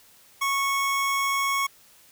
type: tone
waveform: 25% pulse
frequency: 1103 Hz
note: C#6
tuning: 9 cents flat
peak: -19 dBFS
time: 0.41-1.67 s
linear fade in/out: 10 ms
effects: white hiss -55 dBFS RMS until 2.11 s